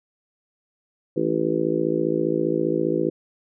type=harmonic tone with a mistuned harmonic; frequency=55 Hz; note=A1; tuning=in tune; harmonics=3 / 4 / 5 / 6 / 7 / 8 / 9; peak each=-30 / -32 / -30 / -24 / -25 / -31 / -27 dBFS; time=1.16-3.1 s; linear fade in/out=10 ms; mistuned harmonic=3; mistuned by=-45 cents; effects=none